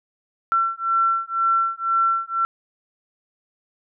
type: beating tone pair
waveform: sine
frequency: 1349 / 1351 Hz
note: E6 / E6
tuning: +40 / +42 cents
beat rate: 2 Hz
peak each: -21 dBFS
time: 0.52-2.45 s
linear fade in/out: 0 ms
effects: none